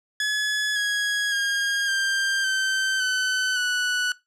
sawtooth tone with pitch steps, 1700 / 1661.2 / 1623.2 / 1586.2 / 1549.9 / 1514.5 / 1479.9 Hz, G#6 / G#6 / G#6 / G6 / G6 / F#6 / F#6, +40 / 0 / -40 / +20 / -20 / +40 / 0 cents, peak -18 dBFS, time 0.2-4.12 s, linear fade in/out 2 ms, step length 560 ms, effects noise-tail reverb RT60 0.2 s tail -19 dB re dry + low-pass 8000 Hz 12 dB/octave

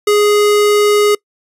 square tone, 415.3 Hz, G#4, in tune, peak -9 dBFS, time 0.07-1.15 s, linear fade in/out 5 ms, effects noise-tail reverb RT60 0.1 s tail -25 dB re dry + resampled to 32000 Hz

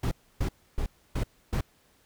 brown noise bursts, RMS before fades -27 dBFS, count 5, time 0.03-1.61 s, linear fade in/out 5 ms, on 84 ms, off 290 ms, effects pink hiss -64 dBFS RMS until 2.05 s

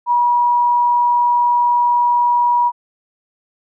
sine tone, 964 Hz, B5, 42 cents flat, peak -11 dBFS, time 0.06-2.72 s, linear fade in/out 50 ms, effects none

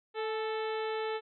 harmonic tone with a mistuned harmonic, 440 Hz, A4, in tune, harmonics 1 / 2 / 3 / 4 / 5 / 6 / 7 / 8 / 9, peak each -33 / -39 / -43 / -45 / -47 / -49 / -50 / -51 / -52 dBFS, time 0.14-1.21 s, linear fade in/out 50 ms, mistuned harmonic 2, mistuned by -37 cents, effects none

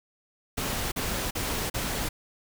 pink noise bursts, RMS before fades -30 dBFS, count 4, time 0.57-2.09 s, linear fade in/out 10 ms, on 350 ms, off 40 ms, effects none

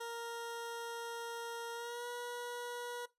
20% pulse tone with pitch glide, 466.2 to 483.8 Hz, A#4 to B4, 0 to -36 cents, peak -36 dBFS, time 0-3.06 s, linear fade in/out 10 ms, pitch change +64 cents, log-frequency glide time 1.73-2.07 s, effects noise-tail reverb RT60 0.2 s tail -19 dB re dry + resampled to 32000 Hz

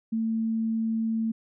sine tone, 224.1 Hz, A3, 32 cents sharp, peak -24 dBFS, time 0.12-1.32 s, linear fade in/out 10 ms, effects none

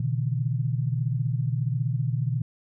sine tone cluster, 121.3 / 142.8 / 157.7 Hz, B2 / D3 / D#3, -31 / -48 / +24 cents, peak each -25 / -29 / -31 dBFS, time 0-2.42 s, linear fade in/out 5 ms, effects none

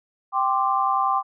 sine chord, G suspended fourth, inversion none, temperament just, 784 / 1045.3 / 1176 Hz, G5 / C6 / D6, 0 / -2 / +2 cents, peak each -23 dBFS, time 0.32-1.23 s, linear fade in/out 50 ms, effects none

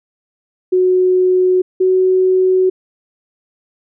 sine tone pair in turn, 367.9 / 372.6 Hz, F#4 / F#4, -10 / +12 cents, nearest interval unison, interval 22 cents, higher second, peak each -9 dBFS, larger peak neither, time 0.72-1.62 / 1.8-2.7 s, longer neither, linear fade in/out 10 ms, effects none

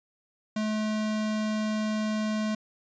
square tone, 215 Hz, A3, 40 cents flat, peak -27 dBFS, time 0.56-2.55 s, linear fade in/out 5 ms, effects resampled to 16000 Hz

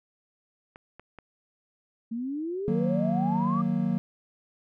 clicks, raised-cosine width 0.5 ms, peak -30 dBFS, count 3, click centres 0.759 / 0.996 / 1.187 s
sine exponential sweep, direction up, 221.9 to 1202 Hz, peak -29 dBFS, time 2.11-3.62 s, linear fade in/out 10 ms
triangle chord, D# minor, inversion none, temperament equal, 155.56 / 185 / 233.1 Hz, D#3 / F#3 / A#3, 0 / 0 / 0 cents, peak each -29 / -25 / -26 dBFS, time 2.68-3.98 s, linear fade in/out 0 ms
effects none

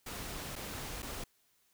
pink noise with dropouts, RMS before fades -42 dBFS, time 0.06-1.24 s, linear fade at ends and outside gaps 5 ms, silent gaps 0.556-0.561 / 1.022-1.027 s, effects white hiss -72 dBFS RMS until 1.73 s

